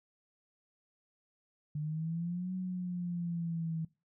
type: exponential two-way sweep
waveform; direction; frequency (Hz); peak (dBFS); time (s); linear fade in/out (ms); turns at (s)
sine; up then down; 148.4 to 186.1 to 160.5; -33; 1.75-3.85; 5; 2.54
effects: noise-tail reverb RT60 0.3 s tail -22 dB re dry